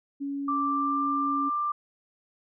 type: tone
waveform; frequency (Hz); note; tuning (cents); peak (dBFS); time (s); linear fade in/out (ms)
sine; 280.2; C#4; +19; -29; 0.2-1.5; 20
type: tone with pitch glide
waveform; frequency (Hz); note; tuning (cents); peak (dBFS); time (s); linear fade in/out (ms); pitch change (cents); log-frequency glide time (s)
sine; 1174 to 1184.9; D6 to D6; -1 to +15; -25; 0.48-1.72; 5; +16; 0.67-1.01
effects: none